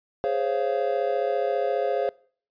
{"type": "chord", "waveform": "triangle", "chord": "Db major seventh", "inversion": "second", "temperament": "just", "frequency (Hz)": [415.8, 519.7, 554.4, 693], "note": ["Ab4", "C5", "Db5", "F5"], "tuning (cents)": [2, -12, 0, -14], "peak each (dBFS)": -26, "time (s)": [0.24, 2.09], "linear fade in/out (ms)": 0, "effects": ["noise-tail reverb RT60 0.5 s tail -23 dB re dry", "resampled to 11025 Hz"]}